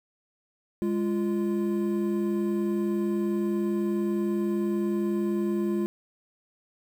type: tone pair together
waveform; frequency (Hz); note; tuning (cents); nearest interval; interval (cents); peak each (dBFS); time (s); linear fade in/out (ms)
triangle; 205.5 / 345.6; G#3 / F4; -18 / -18; major sixth; 900; -25; 0.82-5.86; 0
effects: 9-bit